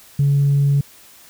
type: tone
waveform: sine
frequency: 141.2 Hz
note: C#3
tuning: 32 cents sharp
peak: -11 dBFS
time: 0.19-0.81 s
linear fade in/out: 5 ms
effects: tanh soft clip ceiling -9 dBFS + white hiss -46 dBFS RMS until 1.29 s